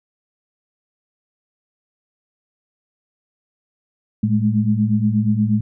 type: tone cluster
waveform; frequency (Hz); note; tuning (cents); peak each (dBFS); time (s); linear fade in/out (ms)
sine; 111.8 / 206.7 / 215.1; A2 / G#3 / A3; +28 / -8 / -39; -19; 4.23-5.61; 5
effects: none